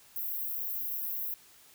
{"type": "high-pass noise", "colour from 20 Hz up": "white", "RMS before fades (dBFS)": -35, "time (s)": [0.16, 1.34], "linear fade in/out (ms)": 0, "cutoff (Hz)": 12000, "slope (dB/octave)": 96, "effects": ["white hiss -58 dBFS RMS until 1.74 s"]}